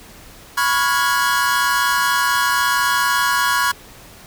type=chord; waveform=45% pulse; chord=C# dominant seventh; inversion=third; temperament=equal with one note detuned; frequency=987.8 / 1108.7 / 1423 / 1661.2 Hz; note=B5 / C#6 / E#6 / G#6; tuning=0 / 0 / +32 / 0 cents; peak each=-21 dBFS; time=0.57-3.72 s; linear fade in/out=10 ms; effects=pink hiss -42 dBFS RMS until 4.26 s